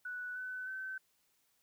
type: tone with pitch steps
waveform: sine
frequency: 1480 / 1506.7 / 1534 Hz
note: F#6 / F#6 / G6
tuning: 0 / +31 / -38 cents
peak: -39 dBFS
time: 0.05-0.98 s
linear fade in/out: 5 ms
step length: 310 ms
effects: white hiss -75 dBFS RMS until 1.62 s